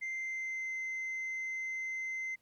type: tone with pitch glide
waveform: sine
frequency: 2086 to 2069 Hz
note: C7 to C7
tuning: -6 to -20 cents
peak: -33 dBFS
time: 0.01-2.36 s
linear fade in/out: 20 ms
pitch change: -14 cents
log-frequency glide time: 0.12-0.74 s
effects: tanh soft clip ceiling -34 dBFS + pink hiss -74 dBFS RMS until 2.41 s